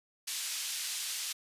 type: band-pass noise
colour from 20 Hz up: pink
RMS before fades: -37 dBFS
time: 0.27-1.33 s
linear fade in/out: 10 ms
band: 3500 to 11000 Hz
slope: 12 dB/octave
effects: resampled to 32000 Hz